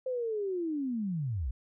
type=linear sweep; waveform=sine; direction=down; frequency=523.3 to 51.9 Hz; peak=-30 dBFS; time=0.06-1.51 s; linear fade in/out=5 ms; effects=none